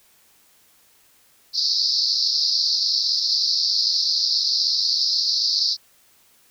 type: band-pass noise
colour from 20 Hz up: pink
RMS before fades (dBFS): -21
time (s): 1.53-5.77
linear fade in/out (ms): 50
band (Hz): 4200 to 5300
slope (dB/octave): 96
effects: white hiss -57 dBFS RMS until 6.5 s